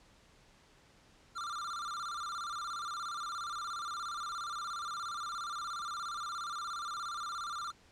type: tone with vibrato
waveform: square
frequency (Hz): 1277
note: D#6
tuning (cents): +45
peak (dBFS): -38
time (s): 1.35-7.72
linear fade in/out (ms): 20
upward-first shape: square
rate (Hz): 17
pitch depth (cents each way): 120
effects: pink hiss -63 dBFS RMS until 7.91 s + low-pass 7000 Hz 12 dB/octave